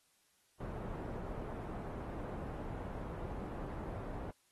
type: low-pass noise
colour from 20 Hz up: pink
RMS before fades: -43 dBFS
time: 0.6-4.31 s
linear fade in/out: 5 ms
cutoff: 910 Hz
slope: 12 dB/octave
effects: white hiss -73 dBFS RMS until 4.51 s + AAC 32 kbps